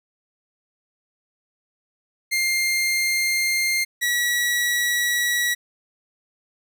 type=tone pair in turn; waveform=sawtooth; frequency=2110 / 1931.6 Hz; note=C7 / B6; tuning=+14 / -39 cents; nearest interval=major second; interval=153 cents; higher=first; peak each=-16 dBFS; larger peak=neither; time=2.31-3.85 / 4.01-5.55 s; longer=neither; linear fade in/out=20 ms; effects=none